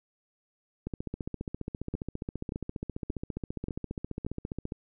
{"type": "two click trains", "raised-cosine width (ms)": 3, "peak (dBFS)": [-20, -21], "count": [5, 58], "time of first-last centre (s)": [[1.94, 4.266], [0.87, 4.721]], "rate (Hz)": [1.72, 14.8], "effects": []}